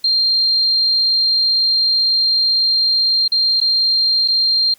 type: tone with dropouts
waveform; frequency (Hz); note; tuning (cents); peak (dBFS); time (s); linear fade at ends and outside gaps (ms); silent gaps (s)
sine; 4186; C8; 0; -12; 0.04-4.74; 5; 3.279-3.319 / 3.603-3.613 / 4.278-4.283
effects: white hiss -52 dBFS RMS until 4.78 s + Opus 48 kbps